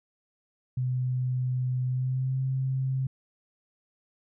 sine tone with pitch glide, 126.9 to 132.06 Hz, B2 to C3, +47 to +16 cents, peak -25 dBFS, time 0.77-3.07 s, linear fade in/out 5 ms, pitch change +69 cents, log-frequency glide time 1.87-2.4 s, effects none

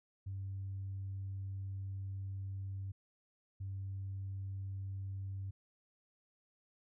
sine tone bursts at uneven times, 97 Hz, G2, 18 cents flat, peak -38 dBFS, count 2, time 0.26-2.92 / 3.6-5.51 s, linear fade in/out 10 ms, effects tanh soft clip ceiling -35 dBFS

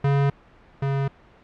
square tone pair in turn, 140 / 137.83 Hz, C#3 / C#3, +18 / -10 cents, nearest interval unison, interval 28 cents, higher first, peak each -18 / -22 dBFS, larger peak first, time 0.04-0.3 / 0.82-1.08 s, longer neither, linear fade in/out 5 ms, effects pink hiss -52 dBFS RMS until 1.43 s + low-pass 2000 Hz 12 dB/octave

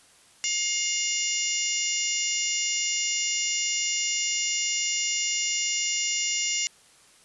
harmonic tone, 709 Hz, F5, 26 cents sharp, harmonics 3 / 4 / 5 / 6 / 7 / 8 / 9 / 10, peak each -32 / -31 / -40 / -41 / -37 / -30 / -36 / -30 dBFS, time 0.44-6.67 s, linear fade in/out 0 ms, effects white hiss -56 dBFS RMS until 7.24 s + resampled to 24000 Hz

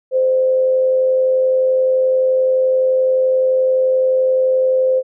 sine tone with amplitude modulation, 518 Hz, C5, 17 cents flat, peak -10 dBFS, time 0.11-5.03 s, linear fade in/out 50 ms, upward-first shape sine, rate 91.6 Hz, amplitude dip 30%, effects none

